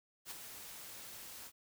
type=noise with ADSR envelope; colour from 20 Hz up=white; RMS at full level=-44 dBFS; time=0.25-1.52 s; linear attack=59 ms; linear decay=19 ms; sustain=-6 dB; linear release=55 ms; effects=none